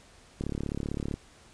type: click train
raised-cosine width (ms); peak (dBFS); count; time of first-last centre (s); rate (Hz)
3; -19; 27; 0.41-1.14; 35.6
effects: pink hiss -56 dBFS RMS until 1.53 s + resampled to 22050 Hz